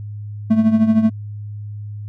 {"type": "tone with tremolo", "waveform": "triangle", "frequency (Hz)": 220.4, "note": "A3", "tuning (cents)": 3, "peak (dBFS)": -6, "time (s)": [0.5, 1.1], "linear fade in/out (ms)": 10, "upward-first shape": "triangle", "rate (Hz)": 13, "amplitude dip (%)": 75, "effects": ["added 104 Hz sine -27 dBFS peak until 2.08 s"]}